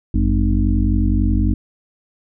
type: harmonic tone with a mistuned harmonic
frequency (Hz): 51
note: G#1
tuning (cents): -31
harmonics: 1 / 2 / 4 / 5 / 6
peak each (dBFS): -16 / -19 / -22 / -23 / -24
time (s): 0.14-1.54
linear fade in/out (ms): 5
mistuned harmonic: 2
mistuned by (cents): -130
effects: none